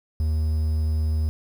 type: tone with quantisation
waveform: triangle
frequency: 77.9 Hz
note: D#2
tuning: 3 cents sharp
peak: -18 dBFS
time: 0.2-1.29 s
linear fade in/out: 0 ms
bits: 8
effects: none